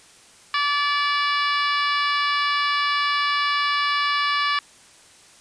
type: harmonic tone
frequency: 578 Hz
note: D5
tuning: 28 cents flat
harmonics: 2 / 3 / 4 / 5 / 6 / 7 / 8 / 9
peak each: -22 / -26 / -28 / -30 / -32 / -33 / -34 / -35 dBFS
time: 0.54-4.59 s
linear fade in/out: 2 ms
effects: white hiss -50 dBFS RMS until 5.4 s + resampled to 22050 Hz